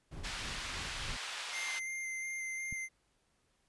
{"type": "noise with tremolo", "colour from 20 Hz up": "brown", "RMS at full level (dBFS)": -42, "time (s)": [0.11, 1.17], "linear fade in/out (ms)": 10, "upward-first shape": "triangle", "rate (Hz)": 3.3, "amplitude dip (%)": 65}
{"type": "band-pass noise", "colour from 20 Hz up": "white", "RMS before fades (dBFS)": -42, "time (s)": [0.23, 1.8], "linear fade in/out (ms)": 20, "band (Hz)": [930, 4000], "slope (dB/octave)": 12}
{"type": "tone with vibrato", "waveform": "square", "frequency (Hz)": 2094, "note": "C7", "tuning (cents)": 1, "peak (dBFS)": -38, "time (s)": [1.51, 2.89], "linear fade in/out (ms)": 50, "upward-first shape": "square", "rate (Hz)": 2.8, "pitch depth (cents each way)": 10}
{"type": "click", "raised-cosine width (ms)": 5, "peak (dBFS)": -33, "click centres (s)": 2.726}
{"effects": ["pink hiss -75 dBFS RMS until 3.68 s", "resampled to 24000 Hz"]}